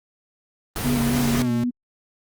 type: noise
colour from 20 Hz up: pink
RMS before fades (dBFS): -27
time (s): 0.76-1.42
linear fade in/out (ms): 0
type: tone with vibrato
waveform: sine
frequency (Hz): 240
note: B3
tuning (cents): -49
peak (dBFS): -20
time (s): 0.84-1.71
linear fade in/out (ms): 20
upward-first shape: square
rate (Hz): 3.8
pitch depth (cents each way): 35
type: tone with pitch glide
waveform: square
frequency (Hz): 137.8 to 121.36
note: C#3 to B2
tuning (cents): -10 to -30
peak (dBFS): -26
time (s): 0.84-1.64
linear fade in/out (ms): 5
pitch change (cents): -220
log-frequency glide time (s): 1.37-1.48
effects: Opus 24 kbps